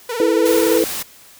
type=tone with vibrato; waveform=sawtooth; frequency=470.3 Hz; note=A#4; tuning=15 cents sharp; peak=-18 dBFS; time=0.09-0.78 s; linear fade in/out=5 ms; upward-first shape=sine; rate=20 Hz; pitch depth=100 cents each way
type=chord; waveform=sine; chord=E suspended fourth; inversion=none; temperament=equal with one note detuned; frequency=329.6 / 436.2 / 493.9 Hz; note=E4 / A4 / B4; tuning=0 / -15 / 0 cents; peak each=-17 dBFS; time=0.2-0.84 s; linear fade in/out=2 ms
type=noise; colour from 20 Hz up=white; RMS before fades=-25 dBFS; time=0.45-1.03 s; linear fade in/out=10 ms
effects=white hiss -45 dBFS RMS until 1.39 s